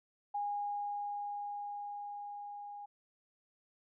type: tone with level ramp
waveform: sine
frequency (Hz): 819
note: G#5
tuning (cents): -24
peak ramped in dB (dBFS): -33 to -44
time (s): 0.34-2.86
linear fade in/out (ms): 10
effects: none